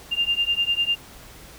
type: beating tone pair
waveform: sine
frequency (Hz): 2794 / 2804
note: F7 / F7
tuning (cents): 0 / +6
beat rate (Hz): 10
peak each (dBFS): -23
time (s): 0.11-0.96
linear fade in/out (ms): 20
effects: added 58 Hz sine -52 dBFS peak until 1.58 s + pink hiss -45 dBFS RMS until 1.58 s